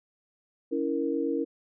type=chord; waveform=sine; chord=A# diminished; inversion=first; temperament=equal with one note detuned; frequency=281.4 / 329.6 / 466.2 Hz; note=C#4 / E4 / A#4; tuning=+26 / 0 / 0 cents; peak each=-30 dBFS; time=0.71-1.45 s; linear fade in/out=20 ms; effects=none